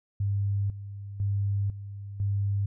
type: tone with tremolo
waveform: sine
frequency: 100 Hz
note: G2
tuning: 35 cents sharp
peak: -24 dBFS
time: 0.2-2.66 s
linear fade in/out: 5 ms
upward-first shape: square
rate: 1 Hz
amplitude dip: 75%
effects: none